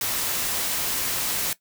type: noise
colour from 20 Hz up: white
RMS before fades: -26 dBFS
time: 0.01-1.53 s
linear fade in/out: 2 ms
effects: noise-tail reverb RT60 0.1 s tail -17 dB re dry